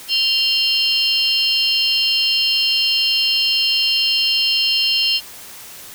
sine tone cluster, 2799 / 3124 / 4241 / 5250 Hz, F7 / G7 / C8 / E8, +3 / -7 / +23 / -8 cents, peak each -20 dBFS, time 0.08-5.21 s, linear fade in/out 50 ms, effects white hiss -37 dBFS RMS until 5.94 s

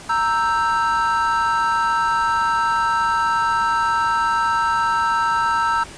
triangle chord, E diminished, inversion second, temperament equal with one note detuned, 927.5 / 1318.5 / 1568 Hz, Bb5 / E6 / G6, -9 / 0 / 0 cents, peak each -18 / -18 / -23 dBFS, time 0.09-5.84 s, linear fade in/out 10 ms, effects pink hiss -38 dBFS RMS until 5.97 s + resampled to 22050 Hz

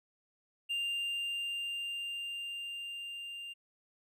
triangle tone with level ramp, 2794 Hz, F7, in tune, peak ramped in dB -30 to -40 dBFS, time 0.69-3.54 s, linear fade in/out 20 ms, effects none

